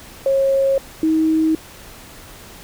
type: tone pair in turn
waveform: sine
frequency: 543 / 317.4 Hz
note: C#5 / D#4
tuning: -36 / +35 cents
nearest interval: major sixth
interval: 929 cents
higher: first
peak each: -13 dBFS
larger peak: neither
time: 0.26-0.78 / 1.03-1.55 s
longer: neither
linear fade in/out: 2 ms
effects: pink hiss -40 dBFS RMS until 2.63 s